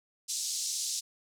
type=band-pass noise; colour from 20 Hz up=white; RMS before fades=-34 dBFS; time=0.28-1.01 s; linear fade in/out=20 ms; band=4400 to 8000 Hz; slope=24 dB/octave; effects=none